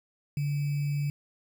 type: tone with sample-and-hold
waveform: sine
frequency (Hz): 144.3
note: D3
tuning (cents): -30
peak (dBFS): -26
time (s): 0.37-1.1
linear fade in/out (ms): 2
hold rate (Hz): 2450
effects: none